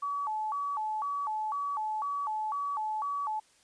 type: tone with vibrato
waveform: sine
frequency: 991 Hz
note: B5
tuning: 6 cents sharp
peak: -30 dBFS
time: 0.02-3.4 s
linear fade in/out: 10 ms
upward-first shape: square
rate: 2 Hz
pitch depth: 240 cents each way
effects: white hiss -64 dBFS RMS until 3.63 s + resampled to 22050 Hz